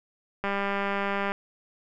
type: click train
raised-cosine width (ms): 0.5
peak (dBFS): -14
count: 176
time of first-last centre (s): 0.44-1.319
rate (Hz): 199
effects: none